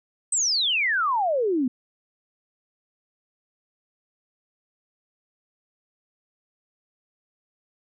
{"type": "exponential sweep", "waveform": "sine", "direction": "down", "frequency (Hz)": [8372, 240.1], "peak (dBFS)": -20, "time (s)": [0.32, 1.68], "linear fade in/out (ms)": 5, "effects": []}